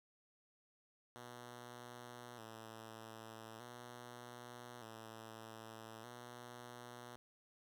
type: tone with vibrato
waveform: 5% pulse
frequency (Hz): 116.5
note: A#2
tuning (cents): -1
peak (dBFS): -40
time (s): 1.16-7.16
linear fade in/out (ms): 0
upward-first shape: square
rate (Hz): 0.41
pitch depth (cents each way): 69
effects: none